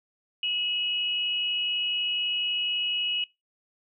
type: tone pair together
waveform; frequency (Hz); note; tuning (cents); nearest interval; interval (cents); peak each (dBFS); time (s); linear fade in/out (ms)
sine; 2582 / 2918; E7 / F#7; -37 / -25; major second; 212; -33 / -26; 0.43-3.24; 2
effects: noise-tail reverb RT60 0.2 s tail -22 dB re dry